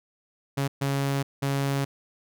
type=tone bursts at uneven times; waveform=sawtooth; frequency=138.59 Hz; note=C#3; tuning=in tune; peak=-20 dBFS; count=3; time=0.57-0.68 / 0.81-1.23 / 1.42-1.85 s; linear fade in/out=10 ms; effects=none